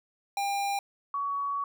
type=tone pair in turn; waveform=square / sine; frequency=800 / 1125.8 Hz; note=G5 / C#6; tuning=+35 / +26 cents; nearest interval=tritone; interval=591 cents; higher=second; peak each=-28 dBFS; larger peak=neither; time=0.37-0.79 / 1.14-1.64 s; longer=second; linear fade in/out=2 ms; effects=none